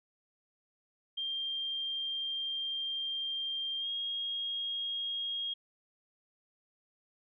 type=tone with pitch glide; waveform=sine; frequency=3186 to 3264 Hz; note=G7 to G#7; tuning=+27 to -31 cents; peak=-33 dBFS; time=1.17-5.54 s; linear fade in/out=10 ms; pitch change=+42 cents; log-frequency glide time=3.79-3.88 s; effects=none